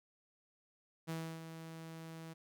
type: tone with ADSR envelope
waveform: sawtooth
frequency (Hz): 162.7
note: E3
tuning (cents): -22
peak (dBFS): -34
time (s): 1.07-2.34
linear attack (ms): 27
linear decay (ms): 300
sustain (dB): -9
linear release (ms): 16
effects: none